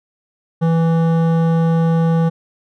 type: tone with hard clipping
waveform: triangle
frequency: 164.81 Hz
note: E3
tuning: in tune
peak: -14 dBFS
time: 0.61-2.3 s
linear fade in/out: 20 ms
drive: 17 dB
effects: none